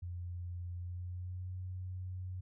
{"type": "tone with pitch glide", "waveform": "sine", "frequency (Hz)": [88.1, 91.89], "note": ["F2", "F#2"], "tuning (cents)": [16, -11], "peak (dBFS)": -39, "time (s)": [0.02, 2.41], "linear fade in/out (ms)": 10, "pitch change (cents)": 73, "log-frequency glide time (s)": [0.76, 1.55], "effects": []}